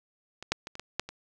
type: clicks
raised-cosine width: 0.2 ms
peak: -23 / -8 / -21 / -25 / -20 / -10 / -23 dBFS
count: 7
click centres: 0.426 / 0.52 / 0.671 / 0.754 / 0.796 / 0.996 / 1.09 s
effects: none